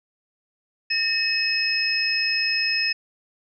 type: tone cluster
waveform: sine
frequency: 1825 / 2565 / 5160 Hz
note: A#6 / E7 / E8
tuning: -37 / -48 / -38 cents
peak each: -28 / -24 / -23 dBFS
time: 0.9-2.93 s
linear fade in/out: 10 ms
effects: none